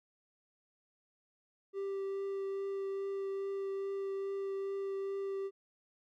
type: tone with vibrato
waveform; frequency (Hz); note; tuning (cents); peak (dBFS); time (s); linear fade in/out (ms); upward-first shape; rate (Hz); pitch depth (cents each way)
triangle; 392; G4; 0; -33; 1.73-5.51; 50; triangle; 2.4; 10
effects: none